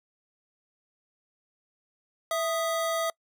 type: tone pair together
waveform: square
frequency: 659.3 / 1244.5 Hz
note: E5 / D#6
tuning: 0 / 0 cents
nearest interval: major seventh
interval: 1100 cents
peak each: -28 / -32 dBFS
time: 2.31-3.1 s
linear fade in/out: 2 ms
effects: noise-tail reverb RT60 0.1 s tail -26 dB re dry